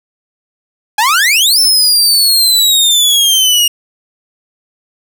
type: exponential two-way sweep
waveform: sawtooth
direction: up then down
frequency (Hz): 809 to 5350 to 2838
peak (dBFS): -4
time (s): 0.98-3.68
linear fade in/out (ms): 5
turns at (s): 1.59
effects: none